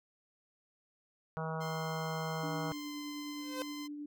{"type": "harmonic tone", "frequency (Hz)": 160, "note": "D#3", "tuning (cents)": 49, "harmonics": [1, 3, 4, 5, 6, 7, 8, 9], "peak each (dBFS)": [-38, -43, -44, -45, -46, -46, -47, -48], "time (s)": [1.37, 2.72], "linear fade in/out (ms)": 0}
{"type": "tone with pitch glide", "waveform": "10% pulse", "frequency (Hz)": [1046.5, 1032.7], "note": ["C6", "C6"], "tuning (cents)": [0, -23], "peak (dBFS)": -37, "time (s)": [1.6, 3.88], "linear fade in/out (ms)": 20, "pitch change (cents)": -23, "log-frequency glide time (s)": [2.72, 2.95]}
{"type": "tone with tremolo", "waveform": "sine", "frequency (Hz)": 293.7, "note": "D4", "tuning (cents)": 0, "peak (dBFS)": -39, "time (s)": [2.43, 4.06], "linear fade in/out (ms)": 5, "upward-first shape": "triangle", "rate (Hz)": 9.6, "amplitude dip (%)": 30}
{"type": "tone with exponential growth", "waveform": "sawtooth", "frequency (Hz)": 514, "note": "C5", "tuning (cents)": -31, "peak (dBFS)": -30, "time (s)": [3.35, 3.62], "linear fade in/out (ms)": 0, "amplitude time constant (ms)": 57}
{"effects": []}